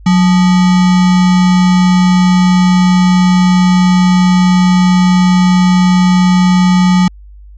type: tone with sample-and-hold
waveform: sine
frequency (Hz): 182.3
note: F#3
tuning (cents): -25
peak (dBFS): -5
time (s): 0.06-7.08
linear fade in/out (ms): 5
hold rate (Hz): 1050
effects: added 50 Hz sine -32 dBFS peak until 7.57 s + resampled to 16000 Hz